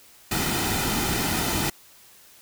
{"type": "noise with comb filter", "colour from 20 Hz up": "pink", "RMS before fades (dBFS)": -25, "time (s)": [0.31, 1.7], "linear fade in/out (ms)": 5, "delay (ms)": 1.8, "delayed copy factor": -0.55, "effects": ["white hiss -52 dBFS RMS until 2.41 s"]}